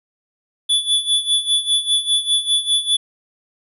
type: tone with tremolo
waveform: square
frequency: 3452 Hz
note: A7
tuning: 34 cents flat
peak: -13 dBFS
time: 0.69-2.97 s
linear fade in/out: 10 ms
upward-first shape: sine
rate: 5 Hz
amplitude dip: 80%
effects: resampled to 32000 Hz